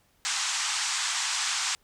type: band-pass noise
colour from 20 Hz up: white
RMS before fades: -29 dBFS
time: 0.25-1.75 s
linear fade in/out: 0 ms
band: 820 to 8100 Hz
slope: 48 dB/octave
effects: pink hiss -66 dBFS RMS until 1.83 s